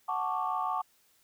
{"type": "chord", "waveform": "sine", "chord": "D major seventh", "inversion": "first", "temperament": "equal", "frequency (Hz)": [740, 880, 1108.7, 1174.7], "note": ["F#5", "A5", "C#6", "D6"], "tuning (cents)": [0, 0, 0, 0], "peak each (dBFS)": -34, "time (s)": [0.08, 0.82], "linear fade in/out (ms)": 10, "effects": ["tanh soft clip ceiling -19 dBFS", "white hiss -67 dBFS RMS until 1.23 s"]}